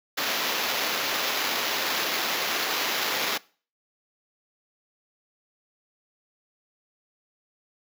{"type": "noise with sample-and-hold", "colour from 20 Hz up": "white", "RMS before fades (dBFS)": -27, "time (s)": [0.17, 3.38], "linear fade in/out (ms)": 10, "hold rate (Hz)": 8820, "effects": ["noise-tail reverb RT60 0.4 s tail -22 dB re dry", "high-pass 300 Hz 12 dB/octave"]}